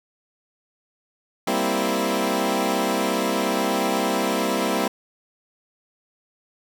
15% pulse chord, C dominant seventh, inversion second, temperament equal, 196 / 233.1 / 261.6 / 329.6 Hz, G3 / Bb3 / C4 / E4, 0 / 0 / 0 / 0 cents, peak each -20 dBFS, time 1.47-4.88 s, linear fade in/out 5 ms, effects none

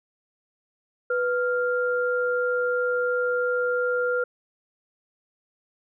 sine tone pair together, 493.8 / 1396.7 Hz, B4 / F6, 0 / 0 cents, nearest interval octave + tritone, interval 1800 cents, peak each -23 / -26 dBFS, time 1.1-4.24 s, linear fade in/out 5 ms, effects none

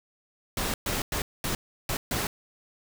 pink noise bursts at uneven times, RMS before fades -29 dBFS, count 6, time 0.57-0.74 / 0.86-1.02 / 1.12-1.22 / 1.44-1.55 / 1.89-1.97 / 2.11-2.27 s, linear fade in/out 2 ms, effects none

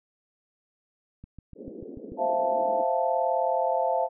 click train, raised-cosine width 5 ms, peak -31 dBFS, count 7, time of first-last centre 1.24-2.12 s, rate 6.82 Hz
white band-pass noise, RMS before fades -41 dBFS, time 1.55-2.85 s, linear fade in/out 50 ms, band 200 to 490 Hz, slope 48 dB/octave
sine chord, F major seventh, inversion second, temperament equal, 523.3 / 659.3 / 698.5 / 880 Hz, C5 / E5 / F5 / A5, 0 / 0 / 0 / 0 cents, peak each -28 dBFS, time 2.17-4.09 s, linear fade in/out 50 ms
effects none

